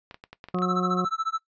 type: clicks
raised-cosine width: 0.3 ms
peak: -25 dBFS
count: 8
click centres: 0.111 / 0.144 / 0.239 / 0.33 / 0.441 / 0.486 / 0.546 / 0.587 s
type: harmonic tone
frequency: 181.3 Hz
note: F#3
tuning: 35 cents flat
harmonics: 1 / 2 / 3 / 4 / 6 / 7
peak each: -25 / -29 / -35 / -36 / -38 / -34 dBFS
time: 0.54-1.05 s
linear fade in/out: 5 ms
type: tone with tremolo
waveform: triangle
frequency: 1318.5 Hz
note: E6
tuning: in tune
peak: -20 dBFS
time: 0.62-1.39 s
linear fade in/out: 0 ms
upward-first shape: sine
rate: 14 Hz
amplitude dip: 100%
effects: noise-tail reverb RT60 0.1 s tail -17 dB re dry + resampled to 16000 Hz